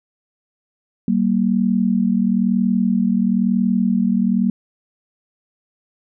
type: tone pair together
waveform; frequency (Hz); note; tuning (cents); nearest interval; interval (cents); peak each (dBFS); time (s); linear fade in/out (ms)
sine; 192.08 / 233.1; G3 / A#3; -35 / 0; minor third; 335; -17; 1.08-4.5; 2
effects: none